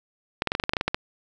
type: clicks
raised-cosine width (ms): 0.3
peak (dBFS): -7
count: 12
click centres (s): 0.421 / 0.473 / 0.519 / 0.551 / 0.599 / 0.638 / 0.694 / 0.735 / 0.768 / 0.811 / 0.88 / 0.945
effects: none